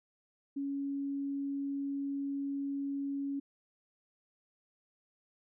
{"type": "tone", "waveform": "sine", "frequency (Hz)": 278.8, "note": "C#4", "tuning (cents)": 10, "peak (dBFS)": -33, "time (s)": [0.56, 3.4], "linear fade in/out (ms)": 10, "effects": []}